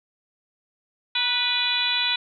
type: harmonic tone with a mistuned harmonic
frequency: 492.1 Hz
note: B4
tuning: 6 cents flat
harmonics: 2 / 3 / 4 / 5 / 6 / 7 / 8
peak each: -33 / -32 / -34 / -27 / -32 / -26 / -25 dBFS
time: 1.15-2.16 s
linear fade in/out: 5 ms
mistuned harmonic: 2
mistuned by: -42 cents
effects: none